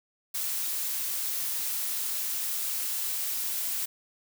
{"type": "noise", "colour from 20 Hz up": "blue", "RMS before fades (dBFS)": -31, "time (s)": [0.34, 3.86], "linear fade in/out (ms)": 10, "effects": []}